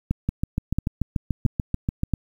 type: two click trains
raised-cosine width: 5 ms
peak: -9 / -10 dBFS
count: 4 / 13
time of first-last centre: 0.11-2.137 / 0.29-2.034 s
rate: 1.48 / 6.88 Hz
effects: 8-bit